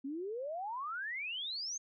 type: exponential sweep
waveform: sine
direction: up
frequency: 261.6 to 6530 Hz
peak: -37 dBFS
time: 0.04-1.78 s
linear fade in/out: 10 ms
effects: none

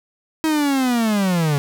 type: linear sweep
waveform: 45% pulse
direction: down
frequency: 320.5 to 138.59 Hz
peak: -16 dBFS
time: 0.44-1.58 s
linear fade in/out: 0 ms
effects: none

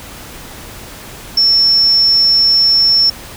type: tone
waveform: sine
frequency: 5400 Hz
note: E8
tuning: 41 cents sharp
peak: -7 dBFS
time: 1.37-3.1 s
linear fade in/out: 5 ms
effects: pink hiss -32 dBFS RMS until 3.36 s

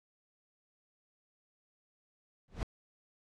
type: noise with exponential growth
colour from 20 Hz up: brown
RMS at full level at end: -30 dBFS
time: 2.48-2.63 s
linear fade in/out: 1 ms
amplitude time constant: 31 ms
effects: low-pass 7000 Hz 12 dB/octave

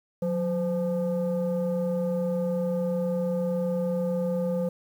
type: tone pair together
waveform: sine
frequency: 180.84 / 514 Hz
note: F#3 / C5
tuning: -39 / -31 cents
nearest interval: octave + tritone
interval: 1808 cents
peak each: -25 dBFS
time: 0.22-4.69 s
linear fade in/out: 5 ms
effects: tanh soft clip ceiling -21 dBFS + 9-bit

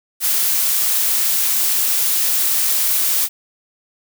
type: noise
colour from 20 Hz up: blue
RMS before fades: -17 dBFS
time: 0.2-3.29 s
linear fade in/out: 50 ms
effects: none

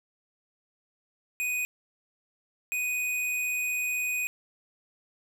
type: tone bursts at uneven times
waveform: square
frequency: 2489 Hz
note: D#7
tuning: in tune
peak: -28 dBFS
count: 2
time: 1.4-1.65 / 2.72-4.27 s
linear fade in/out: 0 ms
effects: 9-bit

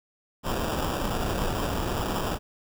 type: noise with sample-and-hold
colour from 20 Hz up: pink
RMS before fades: -28 dBFS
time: 0.43-2.39 s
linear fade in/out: 50 ms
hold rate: 2100 Hz
effects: none

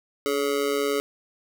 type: tone with amplitude modulation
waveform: square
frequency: 424.9 Hz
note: G#4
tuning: 40 cents sharp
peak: -19 dBFS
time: 0.26-1 s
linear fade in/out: 0 ms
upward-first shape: sine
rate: 137 Hz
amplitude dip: 95%
effects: none

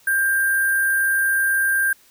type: tone with sample-and-hold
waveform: sine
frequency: 1589 Hz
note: G6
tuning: 23 cents sharp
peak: -16 dBFS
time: 0.07-1.93 s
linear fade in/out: 5 ms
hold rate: 11025 Hz
effects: white hiss -54 dBFS RMS until 2.1 s

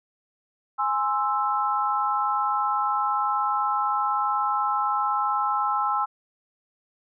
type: chord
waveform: sine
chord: Ab augmented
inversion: none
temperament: equal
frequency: 830.6 / 1046.5 / 1318.5 Hz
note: Ab5 / C6 / E6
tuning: 0 / 0 / 0 cents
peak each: -26 / -27 / -25 dBFS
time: 0.78-6.06 s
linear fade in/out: 20 ms
effects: none

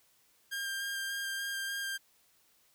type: tone with vibrato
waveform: sawtooth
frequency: 1600 Hz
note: G6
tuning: 35 cents sharp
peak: -31 dBFS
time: 0.51-1.98 s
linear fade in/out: 20 ms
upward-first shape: square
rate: 3.4 Hz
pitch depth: 10 cents each way
effects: white hiss -68 dBFS RMS until 2.74 s

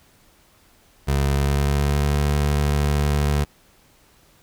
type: tone with pitch glide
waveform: 25% pulse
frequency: 69.7 to 72.83 Hz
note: C#2 to D2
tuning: +10 to -14 cents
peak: -14 dBFS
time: 1.07-3.45 s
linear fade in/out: 20 ms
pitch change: +76 cents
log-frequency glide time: 1.3-2.22 s
effects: pink hiss -56 dBFS RMS until 4.42 s

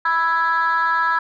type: chord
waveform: sine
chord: E major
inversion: second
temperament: equal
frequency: 987.8 / 1318.5 / 1661.2 Hz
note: B5 / E6 / G#6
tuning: 0 / 0 / 0 cents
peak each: -19 dBFS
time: 0.05-1.19 s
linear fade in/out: 5 ms
effects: tanh soft clip ceiling -11 dBFS

